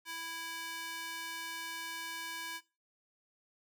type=tone with high-pass filter; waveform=square; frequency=330 Hz; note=E4; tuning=2 cents sharp; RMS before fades=-42 dBFS; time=0.05-2.61 s; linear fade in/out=50 ms; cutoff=1500 Hz; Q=1; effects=noise-tail reverb RT60 0.3 s tail -19 dB re dry